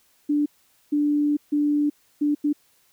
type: tone bursts at uneven times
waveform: sine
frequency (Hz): 293.7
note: D4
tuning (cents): 0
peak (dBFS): -18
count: 5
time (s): 0.29-0.46 / 0.92-1.37 / 1.52-1.9 / 2.21-2.35 / 2.44-2.53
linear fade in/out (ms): 10
effects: white hiss -62 dBFS RMS until 2.92 s